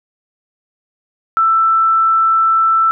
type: tone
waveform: sine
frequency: 1328 Hz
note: E6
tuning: 12 cents sharp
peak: -9 dBFS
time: 1.37-2.91 s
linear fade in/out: 0 ms
effects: none